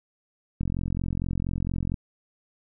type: click train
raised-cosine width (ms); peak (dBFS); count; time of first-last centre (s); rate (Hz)
5; -16; 60; 0.61-1.942; 44.3
effects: none